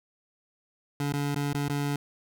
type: tone with dropouts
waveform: 25% pulse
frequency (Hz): 143.4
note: D3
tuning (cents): -41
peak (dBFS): -23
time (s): 1-1.96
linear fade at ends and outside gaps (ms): 2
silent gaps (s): 1.125-1.137 / 1.346-1.359 / 1.531-1.546 / 1.684-1.697
effects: none